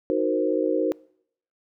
sine chord, C half-diminished seventh, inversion first, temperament equal, 311.1 / 370 / 466.2 / 523.3 Hz, Eb4 / Gb4 / Bb4 / C5, 0 / 0 / 0 / 0 cents, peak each -26 dBFS, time 0.1-0.92 s, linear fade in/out 0 ms, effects noise-tail reverb RT60 0.7 s tail -25 dB re dry

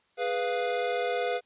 square chord, F diminished, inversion first, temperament equal, 415.3 / 493.9 / 698.5 Hz, Ab4 / Cb5 / F5, 0 / 0 / 0 cents, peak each -35 / -30 / -32 dBFS, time 0.17-1.41 s, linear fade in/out 50 ms, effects white hiss -68 dBFS RMS until 1.45 s + resampled to 8000 Hz

